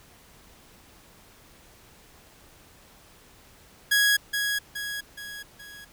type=tone with echo; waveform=sawtooth; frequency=1661.2 Hz; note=G#6; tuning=in tune; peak=-15 dBFS; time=3.91-4.17 s; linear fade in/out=10 ms; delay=420 ms; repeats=4; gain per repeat=-6 dB; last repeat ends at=5.85 s; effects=pink hiss -54 dBFS RMS until 5.92 s